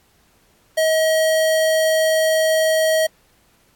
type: tone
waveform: square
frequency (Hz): 636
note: D#5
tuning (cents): +38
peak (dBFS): -15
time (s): 0.77-3.07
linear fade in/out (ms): 10
effects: pink hiss -58 dBFS RMS until 3.75 s + AAC 64 kbps